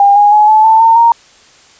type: tone with pitch steps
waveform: sine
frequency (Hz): 804 / 823.7 / 844 / 864.7 / 885.9 / 907.7 / 930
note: G5 / G#5 / G#5 / A5 / A5 / A#5 / A#5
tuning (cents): +44 / -14 / +28 / -30 / +12 / -46 / -4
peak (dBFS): -3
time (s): 0-1.12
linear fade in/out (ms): 2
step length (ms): 160
effects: white hiss -43 dBFS RMS until 1.79 s + resampled to 16000 Hz